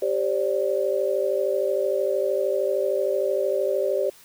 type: chord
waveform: sine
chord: G suspended fourth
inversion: none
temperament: equal with one note detuned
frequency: 392 / 534.2 / 587.3 Hz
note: G4 / C5 / D5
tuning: 0 / +36 / 0 cents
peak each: -25 dBFS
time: 0.02-4.1 s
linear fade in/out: 5 ms
effects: white hiss -51 dBFS RMS until 4.24 s